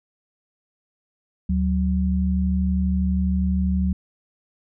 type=tone pair together; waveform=sine; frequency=74.22 / 186.6 Hz; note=D2 / F#3; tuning=+19 / +15 cents; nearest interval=octave + major third; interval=1596 cents; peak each=-21 / -21 dBFS; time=1.49-3.93 s; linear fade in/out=5 ms; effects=none